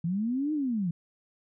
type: linear two-way sweep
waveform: sine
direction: up then down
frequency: 160 to 312.3 to 160 Hz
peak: -26 dBFS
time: 0.04-0.91 s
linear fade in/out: 5 ms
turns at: 0.53 s
effects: none